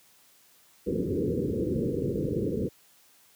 white low-pass noise, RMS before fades -28 dBFS, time 0.86-2.69 s, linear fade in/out 20 ms, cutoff 500 Hz, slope 96 dB/octave, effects white hiss -60 dBFS RMS until 3.35 s + high-pass 80 Hz 12 dB/octave

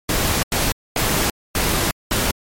pink noise bursts at uneven times, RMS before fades -19 dBFS, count 5, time 0.09-0.43 / 0.52-0.72 / 0.96-1.3 / 1.55-1.91 / 2.11-2.31 s, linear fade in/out 2 ms, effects MP3 64 kbps

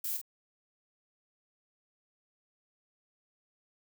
violet noise with echo, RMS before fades -35 dBFS, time 0.04-0.17 s, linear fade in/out 5 ms, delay 45 ms, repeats 1, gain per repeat -6 dB, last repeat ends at 0.215 s, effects none

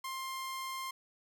sawtooth tone, 1056 Hz, C6, 16 cents sharp, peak -34 dBFS, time 0.04-0.91 s, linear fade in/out 5 ms, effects none

